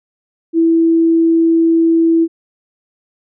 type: tone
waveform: sine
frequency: 329.6 Hz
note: E4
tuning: in tune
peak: -8 dBFS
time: 0.53-2.28 s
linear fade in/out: 50 ms
effects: none